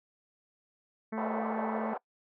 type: harmonic tone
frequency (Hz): 220.3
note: A3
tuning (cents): +2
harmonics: 1 / 2 / 3 / 4 / 5 / 6 / 7 / 8 / 9 / 10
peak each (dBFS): -34 / -40 / -44 / -46 / -48 / -50 / -51 / -52 / -53 / -54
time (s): 1.12-1.94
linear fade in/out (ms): 10
type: band-pass noise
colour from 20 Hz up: white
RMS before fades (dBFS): -36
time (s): 1.17-1.98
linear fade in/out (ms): 10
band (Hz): 530 to 920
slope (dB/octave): 24
effects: noise-tail reverb RT60 0.1 s tail -24 dB re dry